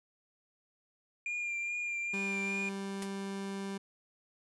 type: tone with vibrato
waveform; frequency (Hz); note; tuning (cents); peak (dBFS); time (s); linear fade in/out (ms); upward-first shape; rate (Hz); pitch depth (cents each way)
triangle; 2401; D7; +38; -32; 1.26-2.69; 2; triangle; 2.4; 26
type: tone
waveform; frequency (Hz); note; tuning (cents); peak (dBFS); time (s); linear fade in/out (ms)
30% pulse; 196.3; G3; +3; -34; 2.13-3.78; 10
type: noise with exponential decay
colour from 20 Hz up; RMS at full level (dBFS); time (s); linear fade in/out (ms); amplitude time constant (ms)
white; -38; 3.02-3.12; 2; 20
effects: resampled to 24000 Hz